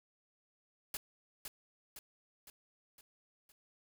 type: noise with echo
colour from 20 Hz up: white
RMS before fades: -40 dBFS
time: 0.94-0.97 s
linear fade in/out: 2 ms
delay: 510 ms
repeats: 5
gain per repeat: -5 dB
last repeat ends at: 3.52 s
effects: none